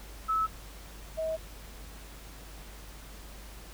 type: tone pair in turn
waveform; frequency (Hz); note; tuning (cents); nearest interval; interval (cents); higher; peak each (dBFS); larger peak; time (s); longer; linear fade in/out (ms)
sine; 1301 / 639.5; E6 / D#5; -23 / +47; octave; 1230; first; -25 / -29; first; 0.28-0.47 / 1.17-1.37; second; 20
effects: added 50 Hz sine -46 dBFS peak until 3.73 s + pink hiss -50 dBFS RMS until 3.73 s